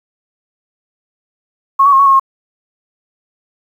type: tone with pitch steps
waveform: sine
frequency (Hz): 1092 / 1130 / 1077 / 1116 / 1086 / 1077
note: C#6 / C#6 / C6 / C#6 / C#6 / C6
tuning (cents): -26 / +33 / +50 / +11 / -36 / +50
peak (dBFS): -5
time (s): 1.79-2.198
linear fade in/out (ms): 10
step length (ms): 68
effects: 7-bit